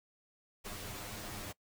pink noise with comb filter, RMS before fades -44 dBFS, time 0.64-1.53 s, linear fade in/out 20 ms, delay 9.8 ms, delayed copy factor +0.9, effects noise-tail reverb RT60 0.1 s tail -22 dB re dry

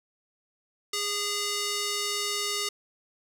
square tone with band-pass filter, 409.9 Hz, G#4, 23 cents flat, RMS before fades -30 dBFS, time 0.93-2.69 s, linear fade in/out 5 ms, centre 5600 Hz, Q 1, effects 9-bit

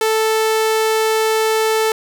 sawtooth tone, 440 Hz, A4, in tune, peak -10 dBFS, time 0.01-1.92 s, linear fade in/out 2 ms, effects none

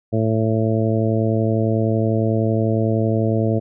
harmonic tone, 110.9 Hz, A2, 14 cents sharp, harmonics 1 / 2 / 3 / 4 / 5 / 6, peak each -19 / -22 / -24 / -25 / -26 / -27 dBFS, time 0.12-3.6 s, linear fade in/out 20 ms, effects none

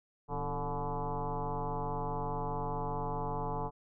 sine tone with frequency modulation, 443.8 Hz, A4, 15 cents sharp, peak -32 dBFS, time 0.28-3.71 s, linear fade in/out 50 ms, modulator 140 Hz, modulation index 4.2, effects none

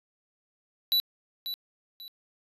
square tone with echo, 3951 Hz, B7, in tune, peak -22 dBFS, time 0.92-1 s, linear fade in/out 0 ms, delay 540 ms, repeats 2, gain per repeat -10 dB, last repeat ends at 2.08 s, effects resampled to 32000 Hz

